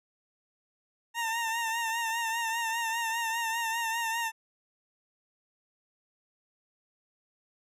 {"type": "tone with vibrato", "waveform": "20% pulse", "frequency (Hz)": 915, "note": "A#5", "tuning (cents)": -32, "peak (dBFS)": -24, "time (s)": [1.14, 4.32], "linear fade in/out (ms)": 50, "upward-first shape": "triangle", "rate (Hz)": 5, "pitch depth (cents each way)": 57, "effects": ["resampled to 32000 Hz"]}